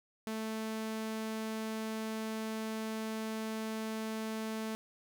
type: tone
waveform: sawtooth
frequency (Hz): 220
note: A3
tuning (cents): 0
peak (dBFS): -32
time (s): 0.27-4.75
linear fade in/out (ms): 0
effects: none